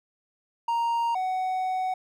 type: tone pair in turn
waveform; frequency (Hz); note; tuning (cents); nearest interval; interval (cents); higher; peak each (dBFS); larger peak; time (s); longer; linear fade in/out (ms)
triangle; 932.3 / 746.5; A#5 / F#5; 0 / +15; major third; 385; first; -21 / -23; first; 0.68-1.15 / 1.15-1.94; second; 5
effects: none